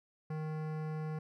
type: tone with hard clipping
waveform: sine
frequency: 155.56 Hz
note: D#3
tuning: in tune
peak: -38 dBFS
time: 0.3-1.19 s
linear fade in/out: 5 ms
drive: 17 dB
effects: none